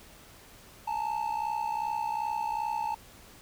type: ring-modulated tone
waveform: triangle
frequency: 880 Hz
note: A5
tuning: in tune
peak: -24 dBFS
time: 0.87-2.95 s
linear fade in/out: 10 ms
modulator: 31.3 Hz
effects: pink hiss -53 dBFS RMS until 3.41 s